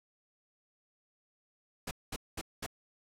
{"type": "noise bursts", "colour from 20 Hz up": "pink", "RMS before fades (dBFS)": -38, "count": 4, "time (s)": [1.87, 2.664], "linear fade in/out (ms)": 5, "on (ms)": 41, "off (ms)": 210, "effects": ["low-pass 12000 Hz 12 dB/octave"]}